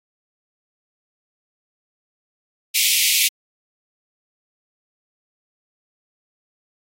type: high-pass noise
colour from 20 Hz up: pink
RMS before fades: -17 dBFS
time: 2.74-3.29 s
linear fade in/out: 20 ms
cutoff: 2100 Hz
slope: 96 dB/octave
effects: AAC 48 kbps